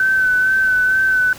sine tone with vibrato, 1523 Hz, F#6, 50 cents sharp, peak -12 dBFS, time 0-1.33 s, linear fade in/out 2 ms, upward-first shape sine, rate 2.2 Hz, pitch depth 26 cents each way, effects pink hiss -37 dBFS RMS until 1.38 s

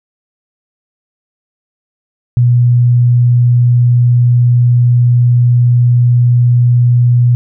sine tone, 121.7 Hz, B2, 25 cents flat, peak -5 dBFS, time 2.37-7.35 s, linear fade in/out 0 ms, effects none

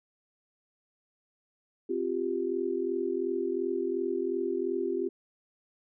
sine chord, C suspended fourth, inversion none, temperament equal, 261.6 / 349.2 / 392 Hz, C4 / F4 / G4, 0 / 0 / 0 cents, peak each -36 / -31 / -31 dBFS, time 1.89-5.09 s, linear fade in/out 10 ms, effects none

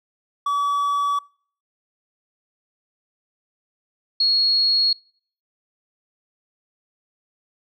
triangle / sine tone pair in turn, 1143 / 4315 Hz, D6 / C#8, -47 / -47 cents, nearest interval octave + major seventh, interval 2300 cents, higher second, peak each -17 / -15 dBFS, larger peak second, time 0.46-1.19 / 4.2-4.93 s, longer neither, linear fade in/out 5 ms, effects noise-tail reverb RT60 0.5 s tail -25 dB re dry

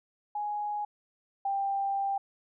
sine tone pair in turn, 832 / 790.2 Hz, G#5 / G5, +3 / +14 cents, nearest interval minor second, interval 89 cents, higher first, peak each -30 / -27 dBFS, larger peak second, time 0.35-0.85 / 1.45-2.18 s, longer second, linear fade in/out 5 ms, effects none

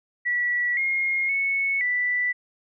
sine tone with pitch steps, 1946 / 2143 / 2206 / 1975 Hz, B6 / C7 / C#7 / B6, -26 / +41 / -9 / 0 cents, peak -21 dBFS, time 0.25-2.33 s, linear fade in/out 20 ms, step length 520 ms, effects none

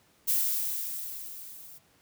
violet noise with level ramp, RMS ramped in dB -25 to -49 dBFS, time 0.27-1.79 s, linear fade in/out 20 ms, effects pink hiss -64 dBFS RMS until 2.01 s + high-pass 80 Hz 12 dB/octave

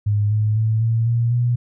sine tone with pitch steps, 103.83 / 107.06 / 110.39 / 113.82 / 117.36 / 121 Hz, G#2 / A2 / A2 / A#2 / A#2 / B2, 0 / -47 / +6 / -41 / +12 / -35 cents, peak -15 dBFS, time 0.06-1.56 s, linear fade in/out 10 ms, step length 250 ms, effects none

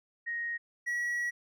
sine / triangle tone pair in turn, 1873 / 1923.4 Hz, A#6 / B6, +8 / -46 cents, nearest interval unison, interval 46 cents, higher second, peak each -32 / -28 dBFS, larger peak second, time 0.26-0.58 / 0.86-1.31 s, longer second, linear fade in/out 20 ms, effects none

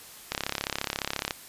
click train, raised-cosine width 0.2 ms, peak -10 dBFS, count 35, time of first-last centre 0.32-1.308 s, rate 34.4 Hz, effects white hiss -47 dBFS RMS until 1.48 s + resampled to 32000 Hz

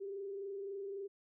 sine tone with frequency modulation, 395.6 Hz, G4, 16 cents sharp, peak -40 dBFS, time 0-1.08 s, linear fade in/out 20 ms, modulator 23.7 Hz, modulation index 0.46, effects none

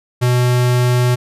square tone, 123.7 Hz, B2, 3 cents sharp, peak -12 dBFS, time 0.21-1.16 s, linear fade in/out 20 ms, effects resampled to 32000 Hz

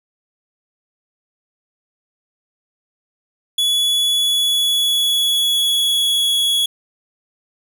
45% pulse tone with pitch glide, 3400 to 3359 Hz, G#7 to G#7, +40 to +19 cents, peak -14 dBFS, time 3.58-6.66 s, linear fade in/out 5 ms, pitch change -21 cents, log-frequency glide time 4.16-6.35 s, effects none

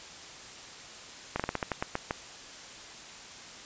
slowing click train, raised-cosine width 0.5 ms, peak -14 dBFS, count 10, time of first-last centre 1.36-2.109 s, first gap 36 ms, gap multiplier 1.2, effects white hiss -46 dBFS RMS until 3.65 s + resampled to 16000 Hz

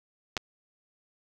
clicks, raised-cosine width 0.2 ms, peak -10 / -20 dBFS, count 2, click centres 0.368 / 0.376 s, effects 8-bit

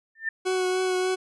sine tone with exponential growth, 1793 Hz, A6, 32 cents sharp, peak -21 dBFS, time 0.15-0.29 s, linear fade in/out 5 ms, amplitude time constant 30 ms
40% pulse tone with vibrato, 370.2 Hz, F#4, 1 cent sharp, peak -22 dBFS, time 0.45-1.16 s, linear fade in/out 20 ms, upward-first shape triangle, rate 3.4 Hz, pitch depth 17 cents each way
effects resampled to 24000 Hz

